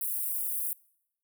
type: high-pass noise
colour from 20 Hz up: white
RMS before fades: -32 dBFS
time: 0.01-0.73 s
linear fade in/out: 2 ms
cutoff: 9500 Hz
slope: 48 dB/octave
effects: noise-tail reverb RT60 0.8 s tail -25 dB re dry